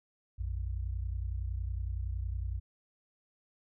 sine tone pair together, 58.59 / 89.4 Hz, A#1 / F2, +9 / +41 cents, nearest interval perfect fifth, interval 732 cents, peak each -34 / -37 dBFS, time 0.38-2.6 s, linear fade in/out 20 ms, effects none

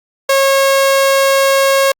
sawtooth tone, 545 Hz, C#5, 29 cents flat, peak -5 dBFS, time 0.29-1.92 s, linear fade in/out 5 ms, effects Opus 48 kbps

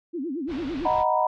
sine tone with vibrato, 300.1 Hz, D4, 38 cents sharp, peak -27 dBFS, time 0.13-0.88 s, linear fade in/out 20 ms, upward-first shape sine, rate 8.9 Hz, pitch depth 280 cents each way
pink low-pass noise, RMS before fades -39 dBFS, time 0.47-1.05 s, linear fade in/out 50 ms, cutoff 4000 Hz, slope 24 dB/octave
sine chord, B major seventh, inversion first, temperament equal, 622.3 / 740 / 932.3 / 987.8 Hz, D#5 / F#5 / A#5 / B5, 0 / 0 / 0 / 0 cents, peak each -25 dBFS, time 0.85-1.27 s, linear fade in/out 5 ms
effects none

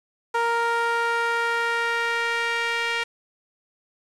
sawtooth tone with band-pass filter sweep, 466.2 Hz, A#4, in tune, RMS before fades -24 dBFS, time 0.34-3.04 s, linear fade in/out 10 ms, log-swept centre 1100 to 2300 Hz, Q 1.7, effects resampled to 24000 Hz + 7-bit

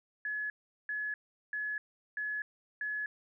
sine tone bursts, 1700 Hz, G#6, 40 cents sharp, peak -33 dBFS, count 5, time 0.25-3.06 s, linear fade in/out 2 ms, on 250 ms, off 390 ms, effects none

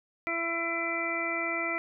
harmonic tone, 335.2 Hz, E4, 29 cents sharp, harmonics 1 / 2 / 3 / 4 / 6 / 7, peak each -37 / -36 / -44 / -36 / -33 / -34 dBFS, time 0.27-1.78 s, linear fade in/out 0 ms, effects none

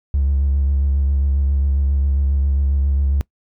triangle tone with vibrato, 69.3 Hz, C#2, in tune, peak -11 dBFS, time 0.14-3.21 s, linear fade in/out 0 ms, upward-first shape triangle, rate 7.4 Hz, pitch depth 44 cents each way, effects noise-tail reverb RT60 0.1 s tail -24 dB re dry + tanh soft clip ceiling -10 dBFS

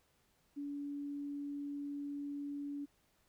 sine tone, 286 Hz, D4, 46 cents flat, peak -39 dBFS, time 0.56-2.86 s, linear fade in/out 20 ms, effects pink hiss -74 dBFS RMS until 3.28 s

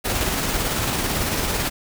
pink noise with tremolo, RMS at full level -22 dBFS, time 0.04-1.7 s, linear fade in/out 20 ms, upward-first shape square, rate 18 Hz, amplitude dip 25%, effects none

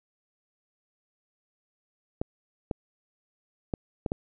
clicks, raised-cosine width 2 ms, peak -15 dBFS, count 5, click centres 2.215 / 2.712 / 3.738 / 4.062 / 4.119 s, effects none

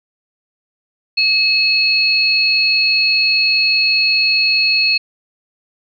sine tone pair together, 2574 / 4329 Hz, E7 / C#8, -42 / -42 cents, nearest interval major sixth, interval 900 cents, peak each -14 dBFS, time 1.17-4.98 s, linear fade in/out 10 ms, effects none

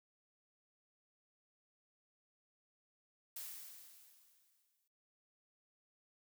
blue noise with exponential decay, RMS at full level -45 dBFS, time 3.36-4.88 s, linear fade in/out 5 ms, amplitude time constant 330 ms, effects noise-tail reverb RT60 0.3 s tail -20 dB re dry

